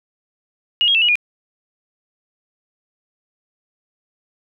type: tone with pitch steps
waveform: sine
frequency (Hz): 2872 / 3268 / 2667 / 2906 / 2437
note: F7 / G#7 / E7 / F#7 / D#7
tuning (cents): +48 / -29 / +20 / -32 / -37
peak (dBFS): -12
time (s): 0.81-1.155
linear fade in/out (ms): 0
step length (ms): 69
effects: none